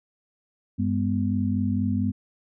sine tone cluster, 96.7 / 204.2 / 248.5 Hz, G2 / G#3 / B3, -23 / -29 / +11 cents, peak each -26 dBFS, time 0.78-2.12 s, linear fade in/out 20 ms, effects none

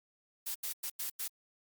blue noise bursts at uneven times, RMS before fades -37 dBFS, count 5, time 0.46-0.55 / 0.63-0.73 / 0.83-0.9 / 0.99-1.1 / 1.19-1.28 s, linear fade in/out 10 ms, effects Opus 48 kbps

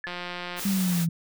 sine tone with exponential decay, 1722 Hz, A6, 38 cents flat, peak -27 dBFS, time 0.04-0.15 s, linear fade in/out 1 ms, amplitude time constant 23 ms
click train, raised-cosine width 0.3 ms, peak -18 dBFS, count 94, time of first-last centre 0.07-0.595 s, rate 177 Hz
white noise, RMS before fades -33 dBFS, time 0.56-1.07 s, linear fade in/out 50 ms
sine linear sweep, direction down, 200 to 163.3 Hz, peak -22 dBFS, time 0.65-1.09 s, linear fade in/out 5 ms
effects none

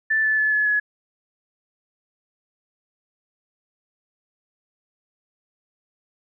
sine tone with pitch steps, 1760 / 1742.8 / 1725.8 / 1708.9 / 1692.2 Hz, A6 / A6 / A6 / G#6 / G#6, 0 / -17 / -34 / +49 / +32 cents, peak -17 dBFS, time 0.1-0.8 s, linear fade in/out 10 ms, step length 140 ms, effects none

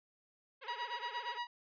10% pulse tone with vibrato, 479.2 Hz, A#4, 48 cents sharp, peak -39 dBFS, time 0.61-1.39 s, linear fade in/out 20 ms, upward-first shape sine, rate 17 Hz, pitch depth 240 cents each way
sawtooth tone with tremolo, 961 Hz, B5, 48 cents flat, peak -32 dBFS, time 0.68-1.47 s, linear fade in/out 2 ms, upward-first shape sine, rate 8.6 Hz, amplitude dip 80%
effects resampled to 11025 Hz

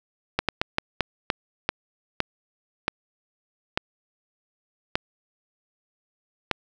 slowing click train, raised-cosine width 0.3 ms, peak -5 dBFS, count 12, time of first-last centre 0.39-6.513 s, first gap 97 ms, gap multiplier 1.32, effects none

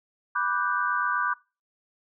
sine chord, G major seventh, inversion first, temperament equal, 987.8 / 1174.7 / 1480 / 1568 Hz, B5 / D6 / F#6 / G6, 0 / 0 / 0 / 0 cents, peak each -31 / -27 / -29 / -30 dBFS, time 0.35-1.34 s, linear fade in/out 10 ms, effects noise-tail reverb RT60 0.3 s tail -23 dB re dry

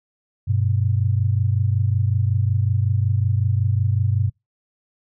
sine tone pair together, 97.7 / 123.1 Hz, G2 / B2, -5 / -5 cents, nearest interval major third, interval 400 cents, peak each -18 / -21 dBFS, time 0.47-4.3 s, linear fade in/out 20 ms, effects noise-tail reverb RT60 0.2 s tail -25 dB re dry

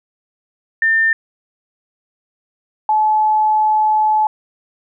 sine tone pair in turn, 1800 / 859.9 Hz, A6 / A5, +39 / -40 cents, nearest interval octave + minor second, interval 1279 cents, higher first, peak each -11 dBFS, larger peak neither, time 0.82-1.13 / 2.89-4.27 s, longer second, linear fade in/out 2 ms, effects none

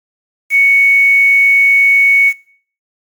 sine tone with quantisation, 2223 Hz, C#7, 4 cents sharp, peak -6 dBFS, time 0.5-2.33 s, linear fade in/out 50 ms, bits 5, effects noise-tail reverb RT60 0.5 s tail -20 dB re dry + MP3 96 kbps

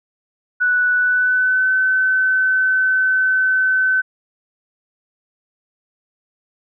sine tone with pitch glide, 1480 to 1521.6 Hz, F#6 to F#6, 0 to +48 cents, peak -13 dBFS, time 0.6-4.02 s, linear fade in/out 20 ms, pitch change +48 cents, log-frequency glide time 0.94-1.71 s, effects none

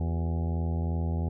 harmonic tone with a mistuned harmonic, 82.8 Hz, E2, 8 cents sharp, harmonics 1 / 2 / 3 / 4 / 5 / 6 / 7 / 8 / 9 / 10, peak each -27 / -33 / -39 / -43 / -46 / -47 / -49 / -50 / -47 / -48 dBFS, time 0-1.29 s, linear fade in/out 5 ms, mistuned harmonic 4, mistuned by +100 cents, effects none

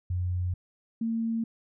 sine tone pair in turn, 90 / 227.3 Hz, F#2 / A#3, -47 / -43 cents, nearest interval octave + major third, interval 1604 cents, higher second, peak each -26 / -26 dBFS, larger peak neither, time 0.1-0.54 / 1.01-1.44 s, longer first, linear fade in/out 5 ms, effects none

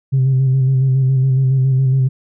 sine tone with vibrato, 132.1 Hz, C3, 17 cents sharp, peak -9 dBFS, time 0.12-2.09 s, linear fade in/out 20 ms, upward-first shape square, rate 7.2 Hz, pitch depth 29 cents each way, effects tanh soft clip ceiling -8 dBFS

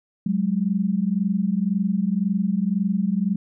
sine tone pair together, 185.79 / 207.7 Hz, F#3 / G#3, +7 / 0 cents, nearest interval major second, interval 193 cents, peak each -22 dBFS, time 0.26-3.36 s, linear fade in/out 5 ms, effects none

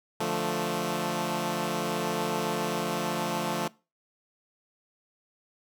10% pulse chord, D minor, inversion none, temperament equal, 146.83 / 174.61 / 220 Hz, D3 / F3 / A3, 0 / 0 / 0 cents, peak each -27 / -23 / -23 dBFS, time 0.2-3.68 s, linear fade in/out 5 ms, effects noise-tail reverb RT60 0.3 s tail -22 dB re dry

